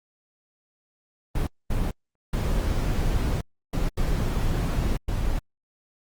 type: noise bursts at uneven times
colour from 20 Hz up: brown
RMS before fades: -24 dBFS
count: 6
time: 1.35-1.47 / 1.7-1.91 / 2.33-3.41 / 3.73-3.89 / 3.97-4.97 / 5.08-5.39 s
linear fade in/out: 5 ms
effects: Opus 24 kbps